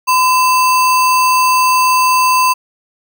sine tone with sample-and-hold, 1017 Hz, C6, 50 cents flat, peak -8 dBFS, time 0.07-2.54 s, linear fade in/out 20 ms, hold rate 3675 Hz, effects none

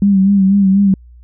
sine tone with vibrato, 196 Hz, G3, in tune, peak -7 dBFS, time 0.02-0.94 s, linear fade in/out 2 ms, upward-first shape sine, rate 4.1 Hz, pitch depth 52 cents each way, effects added 60 Hz sine -37 dBFS peak until 1.23 s

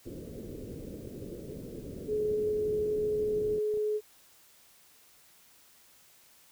white low-pass noise, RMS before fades -42 dBFS, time 0.05-3.6 s, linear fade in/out 20 ms, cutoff 500 Hz, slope 48 dB/octave
sine tone, 424.4 Hz, G#4, 38 cents sharp, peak -27 dBFS, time 2.07-4.01 s, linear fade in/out 50 ms
clicks, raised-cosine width 2 ms, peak -35 dBFS, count 2, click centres 3.74 / 3.773 s
effects white hiss -60 dBFS RMS until 6.51 s

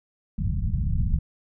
pink low-pass noise, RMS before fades -24 dBFS, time 0.38-1.19 s, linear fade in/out 5 ms, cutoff 190 Hz, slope 48 dB/octave, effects none

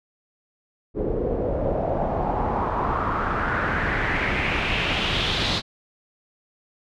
pink noise with low-pass filter sweep, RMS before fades -24 dBFS, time 0.94-5.62 s, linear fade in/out 50 ms, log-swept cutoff 420 to 4100 Hz, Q 3.4, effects none

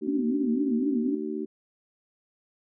harmonic tone, 75.9 Hz, D#2, 42 cents flat, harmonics 3 / 4 / 5, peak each -34 / -33 / -33 dBFS, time 0.01-1.46 s, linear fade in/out 20 ms
sine tone with vibrato, 259.5 Hz, C4, 14 cents flat, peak -24 dBFS, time 0.07-1.15 s, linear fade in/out 5 ms, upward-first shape sine, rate 4 Hz, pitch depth 210 cents each way
effects none

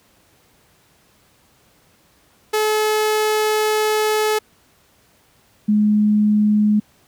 sawtooth / sine tone pair in turn, 429.2 / 210.4 Hz, A4 / G#3, -43 / +23 cents, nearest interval octave, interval 1234 cents, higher first, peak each -12 dBFS, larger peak neither, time 2.53-4.39 / 5.68-6.8 s, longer first, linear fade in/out 10 ms, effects pink hiss -56 dBFS RMS until 7.07 s + high-pass 60 Hz 12 dB/octave

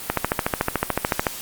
click train, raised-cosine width 0.5 ms, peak -3 dBFS, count 17, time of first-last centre 0.1-1.268 s, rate 13.7 Hz, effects white hiss -34 dBFS RMS until 1.41 s + Opus 24 kbps

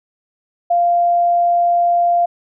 sine tone, 695 Hz, F5, 9 cents flat, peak -11 dBFS, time 0.7-2.26 s, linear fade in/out 10 ms, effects none

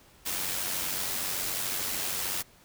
white noise with amplitude modulation, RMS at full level -30 dBFS, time 0.25-2.43 s, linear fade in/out 20 ms, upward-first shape sine, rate 93.3 Hz, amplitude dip 40%, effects pink hiss -58 dBFS RMS until 2.64 s

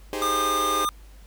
sawtooth chord, Ab major seventh, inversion second, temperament equal, 311.1 / 392 / 415.3 / 523.3 Hz, Eb4 / G4 / Ab4 / C5, 0 / 0 / 0 / 0 cents, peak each -29 dBFS, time 0.13-0.85 s, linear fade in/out 0 ms
square tone, 1210 Hz, D#6, 49 cents flat, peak -23 dBFS, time 0.22-0.89 s, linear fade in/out 0 ms
effects added 50 Hz sine -44 dBFS peak until 1.26 s + pink hiss -56 dBFS RMS until 1.26 s

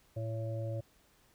harmonic tone, 112 Hz, A2, 31 cents sharp, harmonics 1 / 3 / 5 / 6, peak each -35 / -47 / -41 / -52 dBFS, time 0.16-0.81 s, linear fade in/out 10 ms, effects pink hiss -67 dBFS RMS until 1.34 s

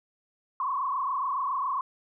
sine tone with frequency modulation, 1072 Hz, C6, 42 cents sharp, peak -26 dBFS, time 0.6-1.81 s, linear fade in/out 2 ms, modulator 27.2 Hz, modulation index 2.6, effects none

